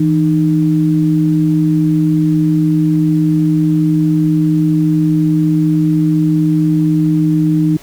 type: tone pair together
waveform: sine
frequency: 162.6 / 306.9 Hz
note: E3 / D#4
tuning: -23 / -24 cents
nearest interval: major seventh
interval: 1099 cents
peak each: -12 dBFS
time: 0-7.77 s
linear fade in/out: 5 ms
effects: pink hiss -40 dBFS RMS until 7.82 s